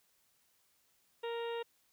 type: harmonic tone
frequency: 466.2 Hz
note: A#4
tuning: in tune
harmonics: 1 / 2 / 3 / 4 / 5 / 6 / 7 / 8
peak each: -37 / -44 / -52 / -51 / -58 / -50 / -58 / -54 dBFS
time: 1.23-1.63 s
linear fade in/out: 10 ms
effects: white hiss -73 dBFS RMS until 1.92 s